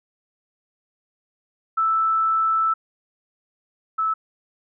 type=tone pair in turn; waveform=sine; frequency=1318.5 / 1306.4 Hz; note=E6 / E6; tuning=0 / -16 cents; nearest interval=unison; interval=16 cents; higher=first; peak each=-17 / -19 dBFS; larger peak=first; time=1.77-2.74 / 3.98-4.14 s; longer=first; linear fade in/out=10 ms; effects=none